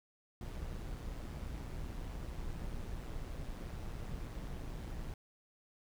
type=noise with amplitude modulation; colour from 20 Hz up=brown; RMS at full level=-40 dBFS; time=0.41-5.14 s; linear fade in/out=2 ms; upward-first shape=sine; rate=120 Hz; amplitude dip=50%; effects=none